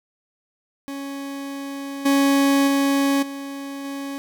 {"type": "tone with level steps", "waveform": "40% pulse", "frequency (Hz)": 277.3, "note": "C#4", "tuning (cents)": 1, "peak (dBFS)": [-28, -14, -16, -29, -27], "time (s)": [0.88, 4.18], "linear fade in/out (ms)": 0, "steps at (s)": [2.05, 2.67, 3.22, 3.84], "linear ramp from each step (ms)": 10, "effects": []}